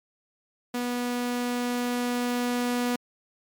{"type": "tone with level ramp", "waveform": "sawtooth", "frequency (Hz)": 244.2, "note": "B3", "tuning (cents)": -19, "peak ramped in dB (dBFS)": [-23, -20], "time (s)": [0.74, 2.96], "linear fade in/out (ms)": 5, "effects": ["MP3 96 kbps"]}